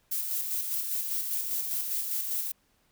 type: noise with tremolo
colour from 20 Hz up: violet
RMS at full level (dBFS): -30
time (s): 0.11-2.52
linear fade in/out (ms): 10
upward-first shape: square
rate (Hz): 5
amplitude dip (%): 35
effects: pink hiss -69 dBFS RMS until 2.91 s